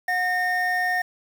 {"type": "tone pair together", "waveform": "triangle", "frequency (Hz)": [726.2, 1830], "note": ["F#5", "A#6"], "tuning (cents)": [-33, -32], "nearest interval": "octave + major third", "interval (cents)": 1601, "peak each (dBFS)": [-23, -21], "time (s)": [0.08, 1.02], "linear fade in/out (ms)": 5, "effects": ["7-bit"]}